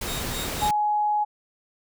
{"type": "noise", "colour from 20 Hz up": "pink", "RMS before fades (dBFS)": -30, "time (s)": [0.01, 0.71], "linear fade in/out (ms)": 5}
{"type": "tone with tremolo", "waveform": "sawtooth", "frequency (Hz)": 3729, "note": "A#7", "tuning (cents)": 0, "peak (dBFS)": -29, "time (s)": [0.07, 0.69], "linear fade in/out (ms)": 10, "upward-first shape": "sine", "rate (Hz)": 3.8, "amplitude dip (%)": 100}
{"type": "tone", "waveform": "sine", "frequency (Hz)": 839, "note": "G#5", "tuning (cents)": 17, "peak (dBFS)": -20, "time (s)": [0.61, 1.25], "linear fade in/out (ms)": 20}
{"effects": []}